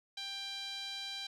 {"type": "tone with band-pass filter", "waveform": "sawtooth", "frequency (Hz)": 790, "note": "G5", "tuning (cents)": 13, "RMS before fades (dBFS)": -42, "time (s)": [0.17, 1.27], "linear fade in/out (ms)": 5, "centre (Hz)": 3800, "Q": 3.8, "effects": []}